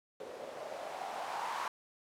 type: noise with low-pass filter sweep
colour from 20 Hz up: violet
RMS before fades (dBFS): -41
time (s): 0.2-1.68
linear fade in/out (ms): 2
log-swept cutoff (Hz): 470 to 1000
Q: 3.8
effects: none